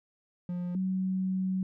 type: tone pair in turn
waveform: triangle / sine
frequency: 177.2 / 187.74 Hz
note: F3 / F#3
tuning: +25 / +25 cents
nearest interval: minor second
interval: 100 cents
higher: second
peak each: -29 / -27 dBFS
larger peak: second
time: 0.49-0.75 / 0.75-1.63 s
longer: second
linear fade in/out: 2 ms
effects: none